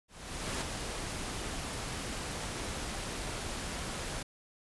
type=noise with ADSR envelope; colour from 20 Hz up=pink; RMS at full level=-34 dBFS; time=0.08-4.23 s; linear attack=530 ms; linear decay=11 ms; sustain=-4 dB; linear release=8 ms; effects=resampled to 24000 Hz